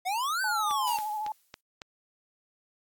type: exponential two-way sweep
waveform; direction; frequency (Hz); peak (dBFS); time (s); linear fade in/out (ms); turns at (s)
square; up then down; 705 to 1565 to 892; -28; 0.05-0.98; 20; 0.42
type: tone with vibrato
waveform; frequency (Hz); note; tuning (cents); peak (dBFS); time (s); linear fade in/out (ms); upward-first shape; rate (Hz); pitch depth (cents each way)
sine; 850; G#5; +40; -30; 0.44-1.32; 2; sine; 13; 40
type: click train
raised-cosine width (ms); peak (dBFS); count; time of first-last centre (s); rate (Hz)
0.2; -23; 5; 0.71-1.818; 3.61
type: noise with exponential decay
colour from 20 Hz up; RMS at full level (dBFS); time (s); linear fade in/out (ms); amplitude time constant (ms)
blue; -36; 0.87-1.61; 5; 160
effects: AAC 64 kbps